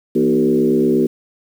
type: tone with frequency modulation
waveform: sine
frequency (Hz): 312.1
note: D#4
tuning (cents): +5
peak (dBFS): -11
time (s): 0.15-1.07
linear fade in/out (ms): 10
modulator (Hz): 68.4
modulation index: 1.7
effects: high-pass 150 Hz 12 dB/octave + 7-bit